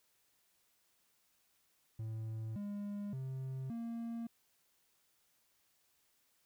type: tone with pitch steps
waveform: triangle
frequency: 110.9 / 203.9 / 132 / 231.6 Hz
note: A2 / G#3 / C3 / A#3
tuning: +14 / -32 / +16 / -11 cents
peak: -37 dBFS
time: 1.99-4.27 s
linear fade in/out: 5 ms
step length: 570 ms
effects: white hiss -75 dBFS RMS until 6.45 s